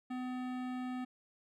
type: tone with hard clipping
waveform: sine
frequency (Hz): 252.6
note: B3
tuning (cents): +39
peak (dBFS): -39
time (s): 0.1-1.05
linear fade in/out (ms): 10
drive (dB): 17
effects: none